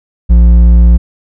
sine tone with hard clipping, 58.27 Hz, A#1, in tune, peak -3 dBFS, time 0.29-0.98 s, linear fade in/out 20 ms, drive 6 dB, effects none

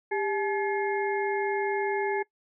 harmonic tone with a mistuned harmonic, 427.6 Hz, A4, 49 cents flat, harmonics 1 / 2 / 4 / 5, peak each -28 / -31 / -34 / -35 dBFS, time 0.11-2.23 s, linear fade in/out 10 ms, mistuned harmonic 1, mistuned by -120 cents, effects noise-tail reverb RT60 0.1 s tail -21 dB re dry

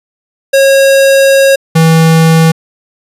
square tone pair in turn, 545 / 162.31 Hz, C#5 / E3, -29 / -27 cents, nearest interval octave + major sixth, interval 2098 cents, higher first, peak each -4 dBFS, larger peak neither, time 0.53-1.56 / 1.75-2.52 s, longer first, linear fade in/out 10 ms, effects resampled to 32000 Hz

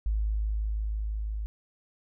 sine tone with level ramp, 53 Hz, G#1, 36 cents sharp, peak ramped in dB -24 to -30 dBFS, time 0.06-1.46 s, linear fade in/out 0 ms, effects none

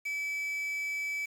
triangle tone with quantisation, 2300 Hz, D7, 37 cents flat, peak -30 dBFS, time 0.05-1.26 s, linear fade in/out 10 ms, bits 8, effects none

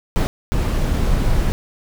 brown noise bursts at uneven times, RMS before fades -17 dBFS, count 2, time 0.16-0.27 / 0.52-1.52 s, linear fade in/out 0 ms, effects none

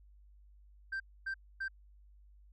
sine tone bursts, 1568 Hz, G6, in tune, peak -32 dBFS, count 3, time 0.92-1.683 s, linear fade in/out 10 ms, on 81 ms, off 260 ms, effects tanh soft clip ceiling -34 dBFS + added 50 Hz sine -57 dBFS peak until 2.52 s

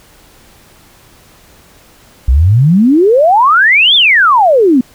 sine exponential two-way sweep, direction up then down, 58.27 to 3626 to 237.1 Hz, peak -4 dBFS, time 2.28-4.81 s, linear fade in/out 5 ms, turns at 3.95 s, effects pink hiss -43 dBFS RMS until 4.94 s

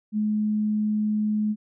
sine tone, 212.4 Hz, G#3, 39 cents sharp, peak -21 dBFS, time 0.12-1.56 s, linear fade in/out 50 ms, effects none

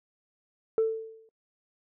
sine tone with exponential decay, 445 Hz, A4, 20 cents sharp, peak -17 dBFS, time 0.78-1.29 s, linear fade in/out 1 ms, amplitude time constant 110 ms, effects noise-tail reverb RT60 0.1 s tail -23 dB re dry + tanh soft clip ceiling -18 dBFS

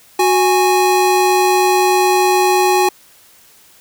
square tone pair together, 367.7 / 828.1 Hz, F#4 / G#5, -11 / -5 cents, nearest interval octave + major second, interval 1406 cents, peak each -14 dBFS, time 0.19-2.89 s, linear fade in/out 5 ms, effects white hiss -47 dBFS RMS until 3.8 s

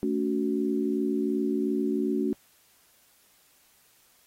sine chord, F# minor, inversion first, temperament equal with one note detuned, 220 / 282.8 / 370 Hz, A3 / C#4 / F#4, 0 / +35 / 0 cents, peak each -29 / -28 / -29 dBFS, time 0.03-2.33 s, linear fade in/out 0 ms, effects white hiss -62 dBFS RMS until 4.26 s + AAC 48 kbps

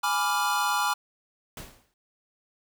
square chord, G# diminished seventh, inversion none, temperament equal, 830.6 / 987.8 / 1174.7 / 1396.9 Hz, G#5 / B5 / D6 / F6, 0 / 0 / 0 / 0 cents, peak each -30 dBFS, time 0.03-0.94 s, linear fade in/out 10 ms
pink noise with exponential decay, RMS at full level -37 dBFS, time 1.57-1.94 s, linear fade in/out 2 ms, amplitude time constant 80 ms
effects none

